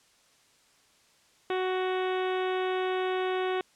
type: harmonic tone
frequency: 371.4 Hz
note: F#4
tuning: 7 cents sharp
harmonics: 1 / 2 / 3 / 4 / 5 / 6 / 7 / 8 / 9 / 10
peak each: -28 / -34 / -38 / -40 / -42 / -44 / -45 / -46 / -47 / -48 dBFS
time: 1.5-3.61 s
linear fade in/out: 2 ms
effects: white hiss -63 dBFS RMS until 3.75 s + low-pass 8000 Hz 12 dB/octave